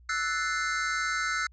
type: chord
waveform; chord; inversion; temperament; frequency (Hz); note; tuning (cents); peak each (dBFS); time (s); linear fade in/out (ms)
square; F# half-diminished seventh; third; equal; 1318.5 / 1480 / 1760 / 2093; E6 / F#6 / A6 / C7; 0 / 0 / 0 / 0; -33 / -32 / -37 / -34; 0.09-1.47; 5
effects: added 60 Hz sine -52 dBFS peak until 1.52 s + resampled to 16000 Hz